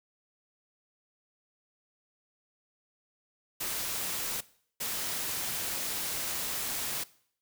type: noise bursts at uneven times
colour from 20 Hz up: white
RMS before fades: -34 dBFS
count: 2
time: 3.6-4.41 / 4.8-7.04 s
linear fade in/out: 10 ms
effects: noise-tail reverb RT60 0.6 s tail -20 dB re dry